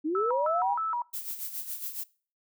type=linear sweep; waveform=sine; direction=up; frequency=290 to 830.6 Hz; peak=-26 dBFS; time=0.04-0.75 s; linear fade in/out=20 ms
type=tone with vibrato; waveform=sine; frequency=1122 Hz; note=C#6; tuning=21 cents sharp; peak=-27 dBFS; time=0.15-1.02 s; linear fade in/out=2 ms; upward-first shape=square; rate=3.2 Hz; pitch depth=270 cents each way
type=noise with tremolo; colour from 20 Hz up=violet; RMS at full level=-34 dBFS; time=1.13-2.04 s; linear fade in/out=10 ms; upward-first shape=sine; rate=7.2 Hz; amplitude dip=65%
effects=noise-tail reverb RT60 0.4 s tail -22 dB re dry